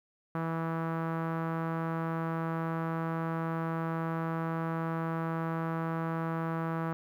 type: tone with low-pass filter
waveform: sawtooth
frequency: 163.7 Hz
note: E3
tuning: 12 cents flat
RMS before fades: -33 dBFS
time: 0.35-6.93 s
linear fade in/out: 0 ms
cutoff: 1300 Hz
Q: 2.3
effects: 11-bit